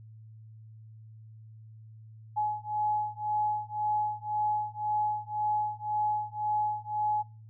sine beating tone pair, 844 / 845.9 Hz, G#5 / G#5, +28 / +32 cents, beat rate 1.9 Hz, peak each -31 dBFS, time 2.36-7.23 s, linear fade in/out 20 ms, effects noise-tail reverb RT60 0.4 s tail -24 dB re dry + added 110 Hz sine -47 dBFS peak until 7.49 s

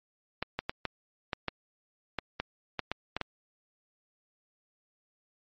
clicks, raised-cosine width 0.3 ms, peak -14 dBFS, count 12, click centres 0.426 / 0.59 / 0.695 / 0.853 / 1.332 / 1.483 / 2.187 / 2.4 / 2.793 / 2.916 / 3.166 / 3.213 s, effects low-pass 5000 Hz 12 dB/octave + MP3 32 kbps

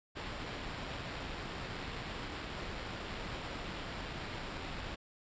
pink noise with sample-and-hold, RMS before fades -42 dBFS, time 0.15-4.96 s, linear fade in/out 20 ms, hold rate 6300 Hz, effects resampled to 16000 Hz

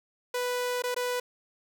sawtooth tone with dropouts, 493.9 Hz, B4, in tune, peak -24 dBFS, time 0.34-1.2 s, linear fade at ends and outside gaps 5 ms, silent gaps 0.822-0.837 / 0.945-0.963 s, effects none

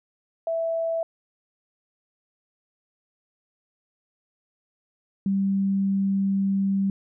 sine tone pair in turn, 659.3 / 195.56 Hz, E5 / G3, 0 / -4 cents, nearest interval octave + major sixth, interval 2104 cents, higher first, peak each -23 / -20 dBFS, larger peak second, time 0.47-1.03 / 5.26-6.9 s, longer second, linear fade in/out 2 ms, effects none

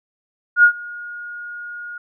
sine tone with ADSR envelope, 1434 Hz, F6, 45 cents sharp, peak -5 dBFS, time 0.56-1.98 s, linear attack 75 ms, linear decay 86 ms, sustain -24 dB, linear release 4 ms, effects none

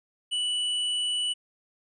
triangle tone with tanh clipping, 2960 Hz, F#7, in tune, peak -27 dBFS, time 0.31-1.34 s, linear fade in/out 20 ms, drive 14 dB, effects resampled to 24000 Hz

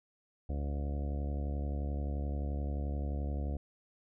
harmonic tone, 71.5 Hz, D2, 46 cents flat, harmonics 1 / 2 / 3 / 4 / 5 / 6 / 7 / 8 / 9 / 10, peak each -33 / -43 / -45 / -46 / -52 / -55 / -50 / -51 / -56 / -53 dBFS, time 0.49-3.57 s, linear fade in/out 5 ms, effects none

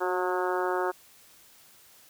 harmonic tone with a mistuned harmonic, 181.3 Hz, F#3, 35 cents flat, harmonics 2 / 3 / 4 / 5 / 6 / 7 / 8 / 9, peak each -29 / -34 / -34 / -33 / -37 / -36 / -37 / -41 dBFS, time 0-0.92 s, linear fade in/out 20 ms, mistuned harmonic 2, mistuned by +20 cents, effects white hiss -56 dBFS RMS until 2.09 s

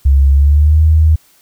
sine tone with pitch glide, 68.8 to 78.58 Hz, C#2 to D#2, -12 to +18 cents, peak -5 dBFS, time 0.05-1.16 s, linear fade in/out 10 ms, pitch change +230 cents, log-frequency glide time 0.31-0.82 s, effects white hiss -50 dBFS RMS until 1.41 s

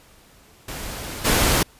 pink noise with level steps, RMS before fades -32 / -18 dBFS, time 0.68-1.63 s, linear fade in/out 5 ms, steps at 1.24 s, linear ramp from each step 20 ms, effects pink hiss -52 dBFS RMS until 1.79 s + resampled to 32000 Hz

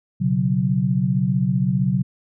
sine chord, B suspended second, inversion none, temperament just, 123.47 / 138.9 / 185.21 Hz, B2 / C#3 / F#3, 0 / +4 / +2 cents, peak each -23 / -21 / -20 dBFS, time 0.2-2.03 s, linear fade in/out 20 ms, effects none

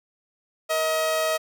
sawtooth tone pair together, 470.3 / 634.2 Hz, A#4 / D#5, +15 / +33 cents, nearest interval perfect fourth, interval 518 cents, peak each -30 / -18 dBFS, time 0.69-1.38 s, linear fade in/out 20 ms, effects none

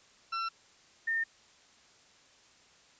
40% pulse / sine tone pair in turn, 1348 / 1817.1 Hz, E6 / A#6, +38 / -45 cents, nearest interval perfect fourth, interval 517 cents, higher second, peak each -31 / -28 dBFS, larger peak second, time 0.32-0.49 / 1.07-1.24 s, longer neither, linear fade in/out 10 ms, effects white hiss -61 dBFS RMS until 2.99 s + resampled to 16000 Hz

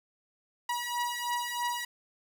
sawtooth beating tone pair, 963 / 966.1 Hz, B5 / B5, -44 / -38 cents, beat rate 3.1 Hz, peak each -30 / -30 dBFS, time 0.69-1.85 s, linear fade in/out 5 ms, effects none

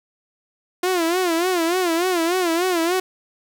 sawtooth tone with vibrato, 349.2 Hz, F4, in tune, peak -14 dBFS, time 0.83-3 s, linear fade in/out 5 ms, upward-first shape sine, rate 3.4 Hz, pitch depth 120 cents each way, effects 9-bit

